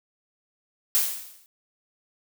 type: noise with exponential decay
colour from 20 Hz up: blue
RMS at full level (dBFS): -19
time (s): 0.95-1.46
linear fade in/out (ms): 0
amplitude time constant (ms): 110
effects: none